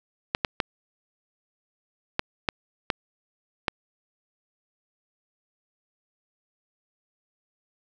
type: clicks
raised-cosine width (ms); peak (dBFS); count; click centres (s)
0.3; -6; 7; 0.349 / 0.448 / 0.602 / 2.194 / 2.488 / 2.902 / 3.682
effects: none